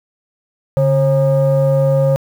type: tone pair together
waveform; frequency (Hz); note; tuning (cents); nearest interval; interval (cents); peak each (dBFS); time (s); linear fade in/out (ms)
sine; 142.76 / 539; D3 / C#5; -49 / -49; octave + major seventh; 2300; -11 / -11; 0.77-2.16; 0
effects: tanh soft clip ceiling -7 dBFS + 7-bit